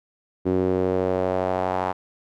sawtooth tone with band-pass filter sweep, 92.5 Hz, F#2, in tune, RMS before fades -23 dBFS, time 0.45-1.93 s, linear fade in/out 20 ms, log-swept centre 340 to 870 Hz, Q 2.5, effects none

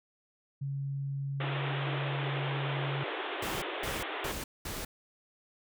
sine tone, 138.59 Hz, C#3, in tune, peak -32 dBFS, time 0.61-3.04 s, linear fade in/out 10 ms
pink band-pass noise, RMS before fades -37 dBFS, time 1.4-4.32 s, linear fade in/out 5 ms, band 300 to 3600 Hz, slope 96 dB/octave
pink noise bursts, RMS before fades -38 dBFS, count 4, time 3.42-4.85 s, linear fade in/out 5 ms, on 200 ms, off 210 ms
effects none

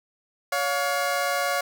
20% pulse tone pair together, 563.5 / 710 Hz, C#5 / F5, +28 / +28 cents, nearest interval major third, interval 400 cents, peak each -21 dBFS, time 0.52-1.61 s, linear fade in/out 5 ms, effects none

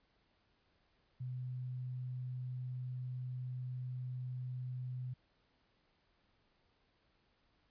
sine tone, 126.4 Hz, B2, 41 cents sharp, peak -39 dBFS, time 1.2-5.14 s, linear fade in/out 10 ms, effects pink hiss -75 dBFS RMS until 7.7 s + resampled to 11025 Hz

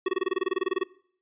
square tone bursts, 373.7 Hz, F#4, 17 cents sharp, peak -23 dBFS, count 16, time 0.06-0.835 s, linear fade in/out 5 ms, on 25 ms, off 25 ms, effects noise-tail reverb RT60 0.6 s tail -22 dB re dry + resampled to 8000 Hz

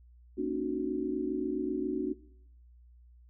sine chord, D# minor seventh, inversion second, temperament equal with one note detuned, 233.1 / 277.2 / 304.7 / 370 Hz, A#3 / C#4 / D#4 / F#4, 0 / 0 / -36 / 0 cents, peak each -39 / -35 / -35 / -33 dBFS, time 0.37-2.14 s, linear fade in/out 20 ms, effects noise-tail reverb RT60 0.7 s tail -19 dB re dry + added 60 Hz sine -54 dBFS peak until 3.29 s

